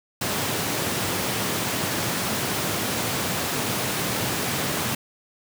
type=high-pass noise; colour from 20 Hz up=pink; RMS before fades=-26 dBFS; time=0.21-4.95 s; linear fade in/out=5 ms; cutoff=100 Hz; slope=24 dB/octave; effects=none